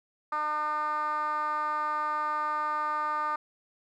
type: tone with band-pass filter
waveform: 10% pulse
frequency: 302.2 Hz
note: D4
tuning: 50 cents sharp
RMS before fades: -30 dBFS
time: 0.32-3.36 s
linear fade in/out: 5 ms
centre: 1100 Hz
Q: 8
effects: none